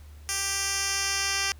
10% pulse tone with band-pass filter sweep, 393.3 Hz, G4, 6 cents sharp, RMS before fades -28 dBFS, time 0.29-1.52 s, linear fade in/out 0 ms, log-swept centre 7600 to 4600 Hz, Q 1.3, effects added 74 Hz sine -44 dBFS peak until 1.59 s + pink hiss -58 dBFS RMS until 1.59 s

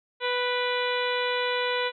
harmonic tone with a mistuned harmonic, 493.9 Hz, B4, in tune, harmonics 1 / 2 / 3 / 4 / 5 / 6 / 7 / 8, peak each -28 / -31 / -33 / -34 / -35 / -36 / -36 / -37 dBFS, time 0.2-1.92 s, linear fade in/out 50 ms, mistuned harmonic 5, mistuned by -37 cents, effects none

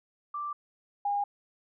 sine tone pair in turn, 1175 / 812.3 Hz, D6 / G#5, +1 / -39 cents, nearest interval tritone, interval 640 cents, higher first, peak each -32 / -26 dBFS, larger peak second, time 0.34-0.53 / 1.05-1.24 s, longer neither, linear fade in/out 5 ms, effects none

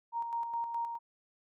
sine tone with tremolo, 932.3 Hz, A#5, in tune, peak -31 dBFS, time 0.12-0.99 s, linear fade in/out 50 ms, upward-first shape square, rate 4.8 Hz, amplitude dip 45%, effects none

